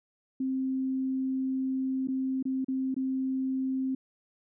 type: tone with dropouts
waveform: sine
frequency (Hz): 263.1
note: C4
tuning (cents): +10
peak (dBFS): -27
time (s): 0.4-3.95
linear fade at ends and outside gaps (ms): 5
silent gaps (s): 2.074-2.084 / 2.427-2.453 / 2.646-2.683 / 2.944-2.964
effects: none